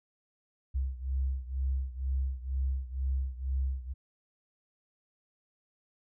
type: beating tone pair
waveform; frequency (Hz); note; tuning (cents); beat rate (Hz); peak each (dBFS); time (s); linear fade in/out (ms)
sine; 65.41 / 67.51; C2 / C#2; 0 / -45; 2.1; -31 / -34; 0.74-3.94; 20
effects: none